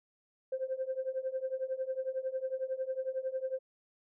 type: tone with tremolo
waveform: sine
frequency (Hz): 523.3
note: C5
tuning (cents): 0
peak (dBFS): -28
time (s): 0.52-3.59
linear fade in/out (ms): 5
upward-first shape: triangle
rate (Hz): 11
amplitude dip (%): 95
effects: tanh soft clip ceiling -26 dBFS